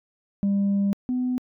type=tone pair in turn; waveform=sine; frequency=199.4 / 251.2 Hz; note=G3 / B3; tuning=+30 / +30 cents; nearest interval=major third; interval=400 cents; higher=second; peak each=-17 / -21 dBFS; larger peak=first; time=0.43-0.93 / 1.09-1.38 s; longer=first; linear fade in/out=0 ms; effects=tanh soft clip ceiling -18 dBFS